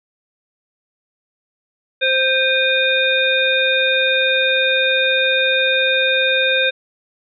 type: harmonic tone with a mistuned harmonic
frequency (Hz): 523.3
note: C5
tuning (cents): 0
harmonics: 1 / 3 / 5 / 7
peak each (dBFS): -19 / -19 / -19 / -19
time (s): 2.01-6.71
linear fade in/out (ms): 20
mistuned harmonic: 5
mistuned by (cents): -110
effects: none